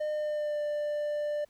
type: tone with pitch glide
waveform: triangle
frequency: 607 to 592.8 Hz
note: D#5 to D5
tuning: -43 to +16 cents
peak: -27 dBFS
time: 0-1.45 s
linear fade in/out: 10 ms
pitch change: -41 cents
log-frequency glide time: 0.1-0.61 s
effects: pink hiss -68 dBFS RMS until 1.49 s